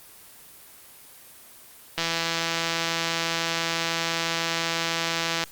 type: click train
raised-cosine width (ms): 0.2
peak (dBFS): -8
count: 575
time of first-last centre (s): 1.98-5.438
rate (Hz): 166
effects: white hiss -48 dBFS RMS until 5.51 s + Opus 24 kbps